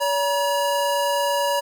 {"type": "tone pair together", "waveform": "square", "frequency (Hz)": [568.4, 957], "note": ["C#5", "A#5"], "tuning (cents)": [43, 45], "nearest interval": "major sixth", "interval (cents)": 902, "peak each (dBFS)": -23, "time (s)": [0, 1.61], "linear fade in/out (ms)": 20, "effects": []}